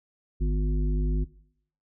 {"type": "harmonic tone with a mistuned harmonic", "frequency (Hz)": 50.9, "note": "G#1", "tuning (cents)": -34, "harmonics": [1, 3, 5, 7], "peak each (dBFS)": [-22, -32, -36, -39], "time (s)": [0.4, 1.25], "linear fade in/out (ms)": 20, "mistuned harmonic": 5, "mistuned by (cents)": -35, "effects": ["noise-tail reverb RT60 0.7 s tail -20 dB re dry"]}